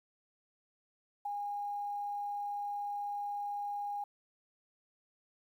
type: tone with ADSR envelope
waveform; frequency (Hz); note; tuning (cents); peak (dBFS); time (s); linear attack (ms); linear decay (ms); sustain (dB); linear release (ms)
sine; 817; G#5; -29; -32; 1.25-4.04; 8; 6; -3; 4
effects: 11-bit

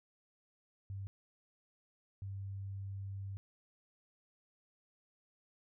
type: tone bursts at uneven times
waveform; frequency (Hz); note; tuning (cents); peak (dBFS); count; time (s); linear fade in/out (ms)
sine; 98; G2; 0; -40; 2; 0.9-1.07 / 2.22-3.37; 0
effects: none

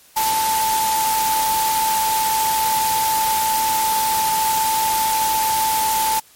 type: tone in noise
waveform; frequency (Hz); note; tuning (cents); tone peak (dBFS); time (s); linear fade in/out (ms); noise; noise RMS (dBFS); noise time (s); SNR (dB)
sine; 880; A5; 0; -17; 0.16-6.2; 10; white; -23; 0.16-6.2; +3
effects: white hiss -50 dBFS RMS until 6.35 s + MP3 64 kbps

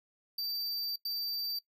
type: tone bursts at uneven times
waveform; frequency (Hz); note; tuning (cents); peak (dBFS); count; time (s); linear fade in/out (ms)
square; 4653; D8; -17; -33; 2; 0.38-0.96 / 1.05-1.59; 5
effects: noise-tail reverb RT60 0.1 s tail -20 dB re dry

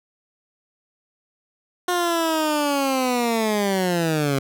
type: linear sweep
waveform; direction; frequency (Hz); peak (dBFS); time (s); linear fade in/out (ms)
15% pulse; down; 360 to 134; -13; 1.88-4.39; 5
effects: none

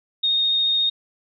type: tone with vibrato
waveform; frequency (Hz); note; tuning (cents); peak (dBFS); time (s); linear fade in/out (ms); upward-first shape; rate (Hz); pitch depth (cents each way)
sine; 3703; A#7; -12; -17; 0.23-0.9; 10; sine; 14; 8
effects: none

